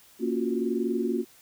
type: chord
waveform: sine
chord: Gb major seventh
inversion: first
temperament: equal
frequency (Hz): 233.1 / 277.2 / 349.2 / 370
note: Bb3 / Db4 / F4 / Gb4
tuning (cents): 0 / 0 / 0 / 0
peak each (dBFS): -29 / -32 / -30 / -30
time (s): 0.19-1.25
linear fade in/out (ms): 50
effects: white hiss -56 dBFS RMS until 1.41 s